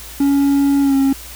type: tone with pitch glide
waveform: triangle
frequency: 280 to 271.7 Hz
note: C#4 to C#4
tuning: +18 to -35 cents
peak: -9 dBFS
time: 0.2-1.13 s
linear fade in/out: 5 ms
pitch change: -53 cents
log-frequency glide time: 0.82-0.95 s
effects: added 59 Hz sine -37 dBFS peak until 1.35 s + white hiss -35 dBFS RMS until 1.35 s